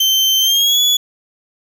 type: tone with pitch glide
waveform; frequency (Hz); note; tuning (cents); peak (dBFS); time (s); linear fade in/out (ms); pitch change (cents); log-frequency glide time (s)
35% pulse; 3106 to 3407; G7 to G#7; -17 to +44; -9; 0-0.97; 5; +161; 0.4-0.8
effects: none